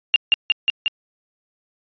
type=tone with echo; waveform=sine; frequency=2797 Hz; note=F7; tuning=2 cents sharp; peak=-7 dBFS; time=0.14-0.16 s; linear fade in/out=0 ms; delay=180 ms; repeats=4; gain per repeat=-2 dB; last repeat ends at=0.88 s; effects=tanh soft clip ceiling -8 dBFS + resampled to 11025 Hz